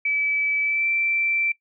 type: tone with pitch glide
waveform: sine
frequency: 2300 to 2340 Hz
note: D7 to D7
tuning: -37 to -7 cents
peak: -20 dBFS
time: 0.05-1.52 s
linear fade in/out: 5 ms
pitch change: +30 cents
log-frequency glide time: 0.62-0.87 s
effects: noise-tail reverb RT60 0.1 s tail -20 dB re dry